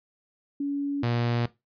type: tone pair in turn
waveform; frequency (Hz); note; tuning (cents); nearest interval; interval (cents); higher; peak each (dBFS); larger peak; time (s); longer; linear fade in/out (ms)
sine / sawtooth; 283.1 / 119.03; C#4 / A#2; +37 / +37; octave + minor third; 1500; first; -25 / -20; second; 0.6-1.03 / 1.03-1.46; neither; 5
effects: noise-tail reverb RT60 0.2 s tail -17 dB re dry + resampled to 11025 Hz